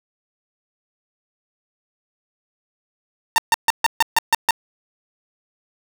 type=tone bursts; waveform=sawtooth; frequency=912 Hz; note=A#5; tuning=38 cents flat; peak=-8 dBFS; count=8; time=3.36-4.508 s; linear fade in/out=0 ms; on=21 ms; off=140 ms; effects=none